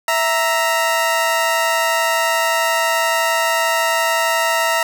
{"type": "tone pair together", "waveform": "20% pulse", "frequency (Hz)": [659.3, 933.2], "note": ["E5", "A#5"], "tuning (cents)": [0, 2], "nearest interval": "tritone", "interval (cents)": 602, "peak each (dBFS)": -13, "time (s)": [0.08, 4.83], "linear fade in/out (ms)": 2, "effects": []}